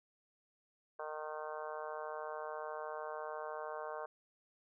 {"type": "harmonic tone", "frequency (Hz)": 153.8, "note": "D#3", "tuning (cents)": -20, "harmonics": [3, 4, 5, 6, 7, 8, 9, 10], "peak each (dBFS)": [-47, -45, -49, -50, -48, -53, -55, -53], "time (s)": [0.99, 4.06], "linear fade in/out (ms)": 5, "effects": []}